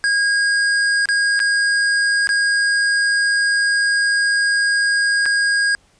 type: tone with dropouts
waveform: square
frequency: 1631 Hz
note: G#6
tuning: 32 cents flat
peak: -15 dBFS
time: 0.04-5.75 s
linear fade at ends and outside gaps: 0 ms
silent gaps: 1.056-1.088 / 1.393-1.401 / 2.272-2.291 / 5.256-5.261 s
effects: pink hiss -56 dBFS RMS until 5.99 s + resampled to 22050 Hz